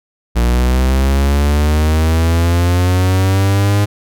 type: linear sweep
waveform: 45% pulse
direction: up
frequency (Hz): 58.27 to 102.9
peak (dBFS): -10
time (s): 0.35-3.86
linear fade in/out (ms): 20
effects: none